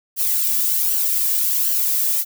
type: noise with flanger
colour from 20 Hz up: violet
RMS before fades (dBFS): -19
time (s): 0.16-2.25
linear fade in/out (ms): 50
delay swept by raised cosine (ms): 0.67 to 1.77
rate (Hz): 1.3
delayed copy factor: +0.5
effects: none